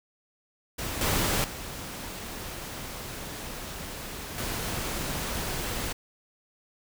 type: noise with level steps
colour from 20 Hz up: pink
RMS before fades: -33 / -26 / -38 / -32 dBFS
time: 0.78-5.93 s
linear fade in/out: 10 ms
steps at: 1.01 / 1.44 / 4.38 s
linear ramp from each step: 2 ms
effects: none